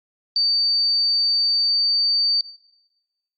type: tone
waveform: sine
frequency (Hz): 4600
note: D8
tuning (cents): -37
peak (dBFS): -16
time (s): 0.36-2.41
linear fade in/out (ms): 2
effects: noise-tail reverb RT60 1.0 s tail -18 dB re dry + Opus 32 kbps